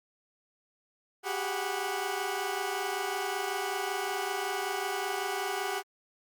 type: tone cluster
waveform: 20% pulse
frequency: 381.8 / 407.1 / 736 / 985 Hz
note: G4 / G#4 / F#5 / B5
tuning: -46 / -35 / -9 / -5 cents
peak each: -31 / -31 / -31 / -36 dBFS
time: 1.23-5.83 s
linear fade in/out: 50 ms
effects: Opus 48 kbps